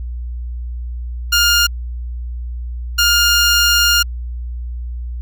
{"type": "tone bursts at uneven times", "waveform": "15% pulse", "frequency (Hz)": 1412, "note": "F6", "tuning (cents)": 19, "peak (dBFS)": -4, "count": 2, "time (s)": [[1.32, 1.67], [2.98, 4.03]], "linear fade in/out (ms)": 10, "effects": ["added 60 Hz sine -22 dBFS peak until 5.21 s"]}